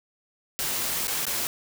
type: noise with dropouts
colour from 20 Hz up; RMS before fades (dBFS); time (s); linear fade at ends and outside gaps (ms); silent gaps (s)
white; -28; 0.59-1.47; 0; 1.071-1.08 / 1.253-1.267
effects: none